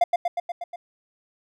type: tone with echo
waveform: triangle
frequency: 698.5 Hz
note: F5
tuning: in tune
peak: -12 dBFS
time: 0.01-0.04 s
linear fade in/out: 5 ms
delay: 120 ms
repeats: 6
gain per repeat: -3 dB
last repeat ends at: 0.76 s
effects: none